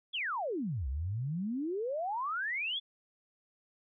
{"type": "exponential two-way sweep", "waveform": "sine", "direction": "down then up", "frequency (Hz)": [3520, 61.74, 3520], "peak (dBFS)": -32, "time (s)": [0.13, 2.8], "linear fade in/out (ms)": 20, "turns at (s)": 0.88, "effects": []}